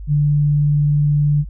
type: tone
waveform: sine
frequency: 146.83 Hz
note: D3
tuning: in tune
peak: -12 dBFS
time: 0.07-1.45 s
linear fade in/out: 50 ms
effects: added 50 Hz sine -28 dBFS peak until 1.49 s